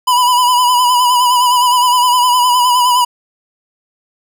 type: tone with vibrato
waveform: square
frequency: 987.8 Hz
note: B5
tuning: in tune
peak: -9 dBFS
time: 0.07-3.05 s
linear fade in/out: 10 ms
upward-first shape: sine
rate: 9.7 Hz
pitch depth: 46 cents each way
effects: none